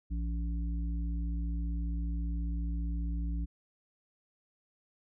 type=harmonic tone; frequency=57.4 Hz; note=A#1; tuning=26 cents flat; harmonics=1 / 3 / 5; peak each=-31 / -41 / -45 dBFS; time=0.1-3.46 s; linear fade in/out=20 ms; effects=none